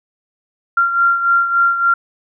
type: beating tone pair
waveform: sine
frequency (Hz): 1381 / 1384.5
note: F6 / F6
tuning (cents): -20 / -15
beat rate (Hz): 3.5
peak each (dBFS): -12 / -19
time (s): 0.77-1.94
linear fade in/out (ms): 5
effects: none